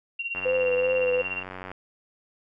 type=tone with tremolo; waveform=sine; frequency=2754 Hz; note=F7; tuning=25 cents flat; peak=-26 dBFS; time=0.19-1.43 s; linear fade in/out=5 ms; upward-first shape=sine; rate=17 Hz; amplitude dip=75%
type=click train; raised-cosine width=0.5 ms; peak=-22 dBFS; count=128; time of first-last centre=0.35-1.716 s; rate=93 Hz
type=tone with vibrato; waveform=sine; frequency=507 Hz; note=B4; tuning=45 cents sharp; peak=-21 dBFS; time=0.45-1.22 s; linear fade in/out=10 ms; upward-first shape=triangle; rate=2.6 Hz; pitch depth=34 cents each way
effects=none